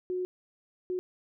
sine tone bursts at uneven times, 365 Hz, F#4, 24 cents flat, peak -29 dBFS, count 2, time 0.1-0.25 / 0.9-0.99 s, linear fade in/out 0 ms, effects none

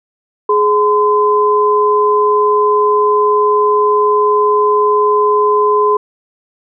sine tone pair together, 419.4 / 1022 Hz, G#4 / C6, +17 / -41 cents, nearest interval octave + minor third, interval 1542 cents, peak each -11 dBFS, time 0.49-5.97 s, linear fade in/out 5 ms, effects none

